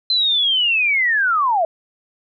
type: linear sweep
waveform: sine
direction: down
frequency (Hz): 4100 to 624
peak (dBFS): -14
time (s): 0.1-1.65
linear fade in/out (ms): 2
effects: none